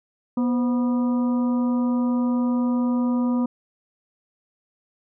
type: harmonic tone with a mistuned harmonic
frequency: 243.9 Hz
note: B3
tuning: 21 cents flat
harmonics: 1 / 2 / 3 / 4 / 5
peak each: -19 / -33 / -41 / -35 / -39 dBFS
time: 0.37-3.46 s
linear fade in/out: 5 ms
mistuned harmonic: 2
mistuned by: +95 cents
effects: none